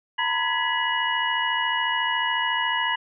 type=tone cluster; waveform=sine; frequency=924 / 998 / 1683 / 1970 / 2906 Hz; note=A#5 / B5 / G#6 / B6 / F#7; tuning=-16 / +18 / +23 / -5 / -32 cents; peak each=-28 dBFS; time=0.18-2.96 s; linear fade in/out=10 ms; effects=none

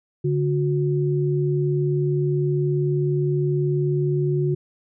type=tone pair together; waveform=sine; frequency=144.1 / 363.1 Hz; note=D3 / F#4; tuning=-33 / -33 cents; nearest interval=octave + major third; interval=1600 cents; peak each=-20 / -23 dBFS; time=0.24-4.55 s; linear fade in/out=10 ms; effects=none

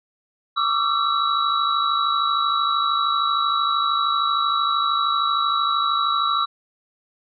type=tone cluster; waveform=sine; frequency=1143 / 1196 / 1343 / 3905 Hz; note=D6 / D6 / E6 / B7; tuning=-47 / +31 / +32 / -20 cents; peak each=-23 / -24 / -23 / -25 dBFS; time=0.56-6.46 s; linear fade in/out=20 ms; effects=none

